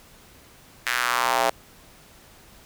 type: tone with high-pass filter sweep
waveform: square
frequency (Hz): 60.8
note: B1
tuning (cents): -26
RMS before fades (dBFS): -23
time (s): 0.86-1.5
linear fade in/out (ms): 5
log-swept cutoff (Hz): 1800 to 660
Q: 2.3
effects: pink hiss -51 dBFS RMS until 2.65 s